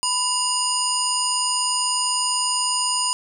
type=harmonic tone with a mistuned harmonic; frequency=992 Hz; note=B5; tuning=7 cents sharp; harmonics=1 / 3 / 5 / 7 / 9; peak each=-25 / -29 / -25 / -26 / -26 dBFS; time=0.03-3.13 s; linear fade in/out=0 ms; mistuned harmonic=3; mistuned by=-76 cents; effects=8-bit